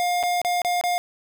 square tone with dropouts, 709 Hz, F5, 26 cents sharp, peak -21 dBFS, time 0-0.98 s, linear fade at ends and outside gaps 0 ms, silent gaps 0.229-0.235 / 0.416-0.448 / 0.618-0.648 / 0.812-0.838 s, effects none

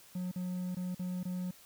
triangle tone with dropouts, 181.2 Hz, F#3, 36 cents flat, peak -32 dBFS, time 0.15-1.51 s, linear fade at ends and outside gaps 5 ms, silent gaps 0.315-0.358 / 0.749-0.767 / 0.948-0.993 / 1.232-1.252 s, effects white hiss -58 dBFS RMS until 1.65 s

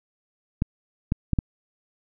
clicks, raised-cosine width 5 ms, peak -9 dBFS, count 4, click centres 0.621 / 1.121 / 1.333 / 1.388 s, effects none

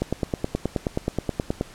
click train, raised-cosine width 2 ms, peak -9 dBFS, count 16, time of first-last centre 0.02-1.611 s, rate 9.43 Hz, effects pink hiss -46 dBFS RMS until 1.74 s + low-pass 10000 Hz 12 dB/octave

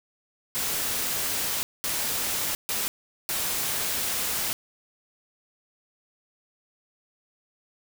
white noise bursts at uneven times, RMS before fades -28 dBFS, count 4, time 0.55-1.63 / 1.84-2.55 / 2.69-2.88 / 3.29-4.53 s, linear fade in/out 0 ms, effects none

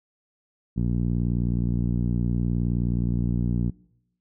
10% pulse tone with low-pass filter, 59.3 Hz, A#1, 30 cents sharp, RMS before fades -24 dBFS, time 0.76-3.71 s, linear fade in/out 20 ms, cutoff 190 Hz, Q 1.4, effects noise-tail reverb RT60 0.8 s tail -23 dB re dry

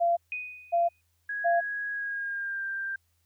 sine tone bursts, 686 Hz, F5, 31 cents flat, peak -21 dBFS, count 3, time 0-1.61 s, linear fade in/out 20 ms, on 170 ms, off 550 ms
sine tone with exponential decay, 2489 Hz, D#7, in tune, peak -29 dBFS, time 0.32-1.01 s, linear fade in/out 1 ms, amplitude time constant 150 ms
sine tone with pitch glide, 1658 to 1582.2 Hz, G#6 to G6, -3 to +16 cents, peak -30 dBFS, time 1.29-2.96 s, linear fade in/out 5 ms, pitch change -81 cents, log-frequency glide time 1.91-2.65 s
effects added 84 Hz sine -70 dBFS peak until 3.25 s + white hiss -74 dBFS RMS until 3.25 s

